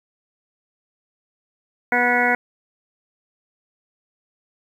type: harmonic tone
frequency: 244.3 Hz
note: B3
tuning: 19 cents flat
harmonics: 1 / 2 / 3 / 4 / 6 / 7 / 8 / 9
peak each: -26 / -25 / -22 / -27 / -22 / -27 / -22 / -24 dBFS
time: 1.92-2.35 s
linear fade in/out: 2 ms
effects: 8-bit